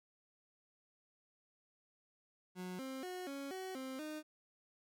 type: tone with pitch steps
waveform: 30% pulse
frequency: 182.4 / 264.3 / 364.6 / 277.4 / 376 / 262.5 / 306.9 Hz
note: F#3 / C4 / F#4 / C#4 / F#4 / C4 / D#4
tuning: -24 / +18 / -25 / +1 / +28 / +6 / -24 cents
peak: -40 dBFS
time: 2.55-4.23 s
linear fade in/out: 50 ms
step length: 240 ms
effects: none